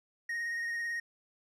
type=tone with vibrato; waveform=triangle; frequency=1864.7 Hz; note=A#6; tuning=in tune; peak=-31 dBFS; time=0.29-1 s; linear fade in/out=5 ms; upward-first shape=sine; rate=18 Hz; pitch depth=16 cents each way; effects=resampled to 32000 Hz